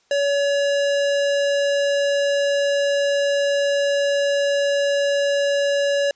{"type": "tone", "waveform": "square", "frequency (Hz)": 566, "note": "C#5", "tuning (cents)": 36, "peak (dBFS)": -18, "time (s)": [0.11, 6.11], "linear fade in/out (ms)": 2, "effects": ["white hiss -62 dBFS RMS until 6.15 s", "resampled to 16000 Hz"]}